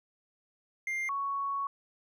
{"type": "tone pair in turn", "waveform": ["triangle", "sine"], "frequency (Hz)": [2100, 1112.4], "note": ["C7", "C#6"], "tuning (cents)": [6, 6], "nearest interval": "major seventh", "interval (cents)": 1100, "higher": "first", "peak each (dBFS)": [-29, -30], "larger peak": "first", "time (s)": [[0.87, 1.09], [1.09, 1.67]], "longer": "second", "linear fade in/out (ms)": 2, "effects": []}